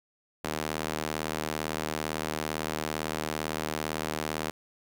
sawtooth tone with high-pass filter, 77.78 Hz, D#2, in tune, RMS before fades -33 dBFS, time 0.44-4.51 s, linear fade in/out 10 ms, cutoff 270 Hz, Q 0.53, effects none

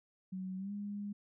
sine tone with pitch glide, 187.2 to 204.1 Hz, F#3 to G#3, +20 to -30 cents, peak -38 dBFS, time 0.32-1.13 s, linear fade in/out 10 ms, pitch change +150 cents, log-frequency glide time 0.57-0.72 s, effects none

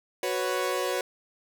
sawtooth chord, F# suspended fourth, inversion none, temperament equal, 370 / 493.9 / 554.4 Hz, F#4 / B4 / C#5, 0 / 0 / 0 cents, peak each -27 dBFS, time 0.23-1.01 s, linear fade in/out 2 ms, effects none

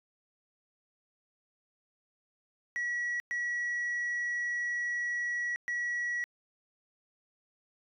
sine tone bursts at uneven times, 1928 Hz, B6, 42 cents flat, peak -28 dBFS, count 3, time 2.76-3.2 / 3.31-5.56 / 5.68-6.24 s, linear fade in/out 0 ms, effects tanh soft clip ceiling -29 dBFS

